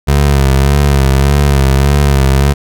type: tone with vibrato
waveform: 25% pulse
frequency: 69.3 Hz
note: C#2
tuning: in tune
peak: -3 dBFS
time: 0.07-2.54 s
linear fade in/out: 20 ms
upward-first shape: sine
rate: 1.7 Hz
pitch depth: 60 cents each way
effects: none